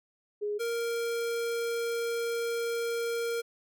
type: tone pair in turn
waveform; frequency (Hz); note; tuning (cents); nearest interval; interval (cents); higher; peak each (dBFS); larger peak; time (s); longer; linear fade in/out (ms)
sine / square; 415.3 / 466.2; G#4 / A#4; 0 / 0; major second; 200; second; -29 / -30; first; 0.41-0.59 / 0.59-3.42; second; 20
effects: none